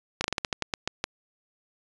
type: slowing click train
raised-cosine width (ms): 0.2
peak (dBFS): -9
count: 11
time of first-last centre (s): 0.21-1.041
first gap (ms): 32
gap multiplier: 1.2
effects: resampled to 22050 Hz